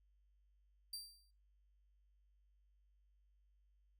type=tone with exponential decay; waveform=sawtooth; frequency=4699 Hz; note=D8; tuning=in tune; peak=-39 dBFS; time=0.93-1.31 s; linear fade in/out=5 ms; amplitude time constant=82 ms; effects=noise-tail reverb RT60 0.4 s tail -23 dB re dry + added 50 Hz sine -70 dBFS peak until 3.99 s